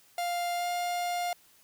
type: tone with pitch glide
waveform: 45% pulse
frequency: 700 to 705.3 Hz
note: F5 to F5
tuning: +4 to +17 cents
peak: -29 dBFS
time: 0.18-1.33 s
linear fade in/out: 2 ms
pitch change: +13 cents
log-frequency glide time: 0.55-0.67 s
effects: white hiss -61 dBFS RMS until 1.63 s